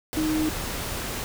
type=tone in noise; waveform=sine; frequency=311.1 Hz; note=D#4; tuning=in tune; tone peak=-22 dBFS; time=0.17-0.49 s; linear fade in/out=0 ms; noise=pink; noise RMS=-31 dBFS; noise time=0.13-1.24 s; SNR=+6 dB; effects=none